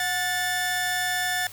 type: tone pair together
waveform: sawtooth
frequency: 730.6 / 1760 Hz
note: F#5 / A6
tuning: -22 / 0 cents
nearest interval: octave + minor third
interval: 1522 cents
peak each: -25 / -22 dBFS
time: 0-1.47 s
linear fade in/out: 2 ms
effects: added 99 Hz sine -51 dBFS peak until 1.52 s + white hiss -44 dBFS RMS until 1.52 s